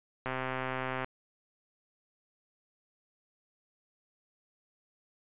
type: click train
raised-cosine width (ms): 0.5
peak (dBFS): -19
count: 103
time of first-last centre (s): 0.26-1.045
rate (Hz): 130
effects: resampled to 8000 Hz